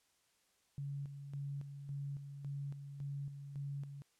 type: tone with tremolo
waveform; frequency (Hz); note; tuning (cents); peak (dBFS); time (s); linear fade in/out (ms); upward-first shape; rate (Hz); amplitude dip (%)
sine; 140.8; C#3; +27; -39; 0.78-4.02; 0; square; 1.8; 55
effects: white hiss -75 dBFS RMS until 4.19 s + low-pass 10000 Hz 12 dB/octave